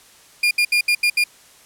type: tone bursts at uneven times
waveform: 35% pulse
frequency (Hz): 2417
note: D7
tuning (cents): +49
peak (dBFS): -12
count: 6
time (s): 0.43-0.51 / 0.58-0.65 / 0.72-0.81 / 0.88-0.95 / 1.03-1.1 / 1.17-1.24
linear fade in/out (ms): 5
effects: white hiss -49 dBFS RMS until 1.65 s + low-pass 11000 Hz 12 dB/octave